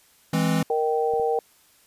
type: chord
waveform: square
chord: E augmented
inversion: none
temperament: equal with one note detuned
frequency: 164.81 / 207.7 / 262.5 Hz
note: E3 / G#3 / B#3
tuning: 0 / 0 / +6 cents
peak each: -23 / -27 / -27 dBFS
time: 0.33-0.63 s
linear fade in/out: 5 ms
type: harmonic tone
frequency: 155.56 Hz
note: D#3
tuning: in tune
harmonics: 3 / 4 / 5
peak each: -22 / -32 / -25 dBFS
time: 0.7-1.39 s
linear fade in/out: 2 ms
type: clicks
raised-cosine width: 3 ms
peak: -31 / -30 dBFS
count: 2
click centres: 1.137 / 1.198 s
effects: white hiss -58 dBFS RMS until 1.86 s + resampled to 32000 Hz